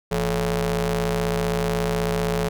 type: ring-modulated tone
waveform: sawtooth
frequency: 130.81 Hz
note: C3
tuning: in tune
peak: -14 dBFS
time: 0.11-2.49 s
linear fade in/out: 10 ms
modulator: 299 Hz
effects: none